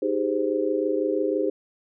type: chord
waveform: sine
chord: Ab major seventh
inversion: second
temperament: just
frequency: 311.5 / 389.3 / 415.3 / 519.1 Hz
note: Eb4 / G4 / Ab4 / C5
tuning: +2 / -12 / 0 / -14 cents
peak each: -27 dBFS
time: 0.02-1.5 s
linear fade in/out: 5 ms
effects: none